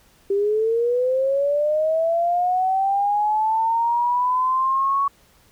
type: linear sweep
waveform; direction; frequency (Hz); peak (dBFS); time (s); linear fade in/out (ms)
sine; up; 391.6 to 1120; -17; 0.3-5.08; 5
effects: pink hiss -56 dBFS RMS until 5.51 s